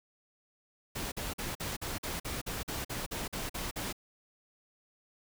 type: noise bursts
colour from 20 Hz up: pink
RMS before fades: -37 dBFS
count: 14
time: 0.95-3.928 s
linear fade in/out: 10 ms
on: 170 ms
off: 46 ms
effects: none